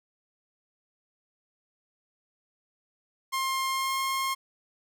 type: tone with pitch glide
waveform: sawtooth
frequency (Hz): 1062 to 1070.6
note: C6 to C6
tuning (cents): +25 to +39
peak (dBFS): -23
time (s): 3.32-4.35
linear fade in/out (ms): 20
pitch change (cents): +14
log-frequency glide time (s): 3.68-4
effects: none